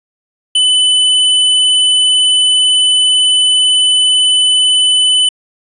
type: tone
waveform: square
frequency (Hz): 3006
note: F#7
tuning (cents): +27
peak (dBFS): -8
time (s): 0.55-5.29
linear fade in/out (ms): 5
effects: resampled to 24000 Hz